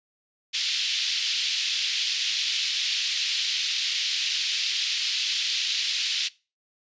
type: band-pass noise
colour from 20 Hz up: pink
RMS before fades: -27 dBFS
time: 0.53-6.29 s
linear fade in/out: 20 ms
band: 2900 to 5000 Hz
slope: 24 dB/octave
effects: noise-tail reverb RT60 0.3 s tail -21 dB re dry + resampled to 16000 Hz